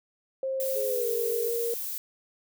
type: tone with pitch glide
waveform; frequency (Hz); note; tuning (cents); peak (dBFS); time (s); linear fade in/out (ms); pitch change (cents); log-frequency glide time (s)
sine; 531 to 467.6; C5 to A#4; +25 to +5; -27; 0.43-1.74; 2; -220; 0.83-1.08
type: noise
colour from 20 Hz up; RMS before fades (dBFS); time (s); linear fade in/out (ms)
violet; -34; 0.6-1.98; 0
type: tone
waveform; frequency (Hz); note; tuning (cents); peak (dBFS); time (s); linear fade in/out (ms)
sine; 420; G#4; +19; -32; 0.75-1.5; 20
effects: none